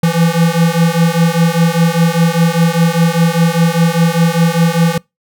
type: beating tone pair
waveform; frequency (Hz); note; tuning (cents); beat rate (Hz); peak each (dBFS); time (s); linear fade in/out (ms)
square; 164.81 / 169.81; E3 / F3; 0 / -48; 5; -13; 0.03-4.98; 5
effects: noise-tail reverb RT60 0.2 s tail -25 dB re dry